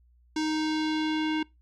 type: tone with low-pass filter sweep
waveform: square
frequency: 311.1 Hz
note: D#4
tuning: in tune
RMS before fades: -28 dBFS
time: 0.36-1.43 s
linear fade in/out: 5 ms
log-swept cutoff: 5600 to 2900 Hz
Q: 2
effects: noise-tail reverb RT60 0.2 s tail -23 dB re dry + added 60 Hz sine -58 dBFS peak until 1.61 s